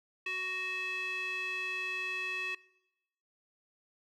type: tone with band-pass filter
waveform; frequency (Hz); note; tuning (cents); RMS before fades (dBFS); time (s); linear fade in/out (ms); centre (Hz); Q
square; 371.7; F#4; +8; -36; 0.26-2.55; 5; 2400; 8.3
effects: noise-tail reverb RT60 0.9 s tail -21 dB re dry